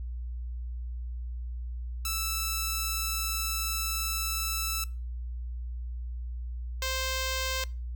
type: tone pair in turn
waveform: 5% pulse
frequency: 1318.5 / 523.2 Hz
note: E6 / C5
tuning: 0 / 0 cents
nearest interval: octave + major third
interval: 1600 cents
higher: first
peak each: -18 dBFS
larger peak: neither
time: 2.05-4.84 / 6.82-7.64 s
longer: first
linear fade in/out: 2 ms
effects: noise-tail reverb RT60 0.3 s tail -21 dB re dry + added 60 Hz sine -33 dBFS peak until 7.95 s